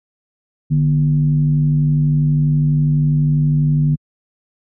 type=tone with frequency modulation; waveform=sine; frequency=150 Hz; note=D3; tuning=37 cents sharp; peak=-11 dBFS; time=0.7-3.96 s; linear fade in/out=20 ms; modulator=92.2 Hz; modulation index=0.53; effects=high-pass 80 Hz 12 dB/octave